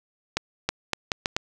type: accelerating click train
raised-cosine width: 0.2 ms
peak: -6 dBFS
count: 6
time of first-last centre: 0.37-1.365 s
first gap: 320 ms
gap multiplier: 0.76
effects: none